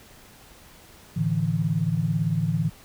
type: chord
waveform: sine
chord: A suspended fourth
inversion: none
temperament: equal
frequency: 110 / 146.83 / 164.81 Hz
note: A2 / D3 / E3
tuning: 0 / 0 / 0 cents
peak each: -28 / -26 / -24 dBFS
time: 1.16-2.7 s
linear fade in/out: 10 ms
effects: pink hiss -50 dBFS RMS until 2.84 s